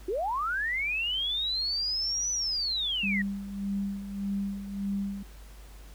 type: linear two-way sweep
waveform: sine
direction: up then down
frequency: 340 to 6010 to 1838 Hz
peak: -27 dBFS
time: 0.08-3.22 s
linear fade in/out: 5 ms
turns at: 2.31 s
type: tone with tremolo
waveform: sine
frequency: 198.6 Hz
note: G3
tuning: 23 cents sharp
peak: -27 dBFS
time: 3.03-5.23 s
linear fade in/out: 5 ms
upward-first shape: sine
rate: 1.7 Hz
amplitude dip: 65%
effects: added 50 Hz sine -45 dBFS peak until 5.94 s + pink hiss -55 dBFS RMS until 5.94 s